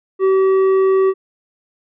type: tone with tanh clipping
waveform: triangle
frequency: 382.6 Hz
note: G4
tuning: 42 cents flat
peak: -12 dBFS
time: 0.19-1.14 s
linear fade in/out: 50 ms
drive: 12 dB
effects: none